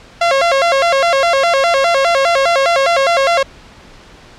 sawtooth tone with vibrato, 610 Hz, D#5, 34 cents flat, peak -6 dBFS, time 0.21-3.43 s, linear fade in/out 5 ms, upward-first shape square, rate 4.9 Hz, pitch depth 200 cents each way, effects pink hiss -40 dBFS RMS until 4.38 s + low-pass 5000 Hz 12 dB/octave

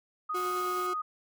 sine tone, 1244.5 Hz, D#6, in tune, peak -30 dBFS, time 0.29-1.02 s, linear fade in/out 10 ms
40% pulse tone with tremolo, 363.3 Hz, F#4, 32 cents flat, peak -32 dBFS, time 0.34-0.94 s, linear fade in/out 10 ms, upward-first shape triangle, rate 9.4 Hz, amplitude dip 25%
white noise, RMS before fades -47 dBFS, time 0.36-0.87 s, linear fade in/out 5 ms
effects none

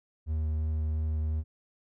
triangle tone with vibrato, 77.78 Hz, D#2, in tune, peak -25 dBFS, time 0.26-1.44 s, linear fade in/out 50 ms, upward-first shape sine, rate 2.9 Hz, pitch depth 9 cents each way, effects none

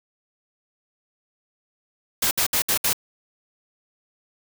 white noise bursts, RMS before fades -21 dBFS, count 5, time 2.22-2.931 s, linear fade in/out 5 ms, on 91 ms, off 64 ms, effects none

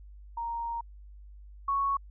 sine tone pair in turn, 932.3 / 1108.7 Hz, A#5 / C#6, 0 / 0 cents, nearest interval minor third, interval 300 cents, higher second, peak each -31 / -25 dBFS, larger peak second, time 0.37-0.81 / 1.68-1.97 s, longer first, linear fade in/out 5 ms, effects added 50 Hz sine -46 dBFS peak until 2.1 s

